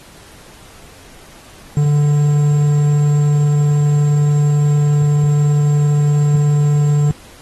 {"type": "tone with quantisation", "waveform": "triangle", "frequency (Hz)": 146.83, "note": "D3", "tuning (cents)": 0, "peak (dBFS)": -8, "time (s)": [1.77, 7.11], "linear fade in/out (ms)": 0, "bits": 6, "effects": ["pink hiss -42 dBFS RMS until 7.41 s", "AAC 32 kbps"]}